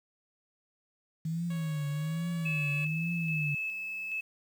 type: tone with vibrato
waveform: sine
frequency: 158 Hz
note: D#3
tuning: 27 cents sharp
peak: -30 dBFS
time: 1.25-3.55 s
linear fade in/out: 5 ms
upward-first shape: triangle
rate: 1.2 Hz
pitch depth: 160 cents each way
type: tone with pitch glide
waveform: 10% pulse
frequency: 554.4 to 568.3 Hz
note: C#5 to C#5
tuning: 0 to +43 cents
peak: -37 dBFS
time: 1.5-2.85 s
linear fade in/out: 5 ms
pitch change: +43 cents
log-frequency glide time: 1.9-2.5 s
type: tone with tremolo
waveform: sine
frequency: 2605 Hz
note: E7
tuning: 21 cents flat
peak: -31 dBFS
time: 2.45-4.21 s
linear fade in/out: 10 ms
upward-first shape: square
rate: 1.2 Hz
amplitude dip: 35%
effects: 9-bit